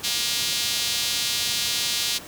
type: tone with high-pass filter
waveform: sawtooth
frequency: 237.3 Hz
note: A#3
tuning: 31 cents sharp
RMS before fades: -25 dBFS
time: 0.03-2.19 s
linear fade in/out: 20 ms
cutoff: 3800 Hz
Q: 1.7
effects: pink hiss -40 dBFS RMS until 2.27 s + high-pass 80 Hz 12 dB/octave